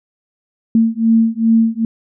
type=beating tone pair; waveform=sine; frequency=224.9 / 227.4 Hz; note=A3 / A#3; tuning=+38 / -43 cents; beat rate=2.5 Hz; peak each=-13 dBFS; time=0.75-1.85 s; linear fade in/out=2 ms; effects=none